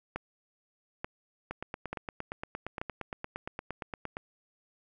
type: two click trains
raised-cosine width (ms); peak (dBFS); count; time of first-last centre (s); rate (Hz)
0.5; -19 / -21; 4 / 24; 0.16-2.815 / 1.51-4.169; 1.13 / 8.65
effects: none